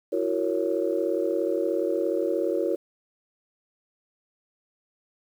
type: chord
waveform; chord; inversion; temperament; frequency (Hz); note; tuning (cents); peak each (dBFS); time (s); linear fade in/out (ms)
sine; F# dominant seventh; third; just; 333 / 370 / 462.5 / 555; E4 / F#4 / A#4 / C#5; +18 / 0 / -14 / +2; -28; 0.12-2.76; 10
effects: tanh soft clip ceiling -12 dBFS + 9-bit